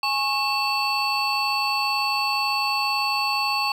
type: tone cluster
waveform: triangle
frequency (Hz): 833 / 1095 / 2668 / 4474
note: G#5 / C#6 / E7 / C#8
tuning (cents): +5 / -22 / +20 / +15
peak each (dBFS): -25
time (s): 0.03-3.72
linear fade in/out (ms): 2
effects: none